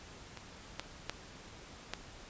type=clicks; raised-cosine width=0.2 ms; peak=-28 / -19 / -17 / -18 dBFS; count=4; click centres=0.373 / 0.796 / 1.096 / 1.936 s; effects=pink hiss -52 dBFS RMS until 2.29 s + resampled to 16000 Hz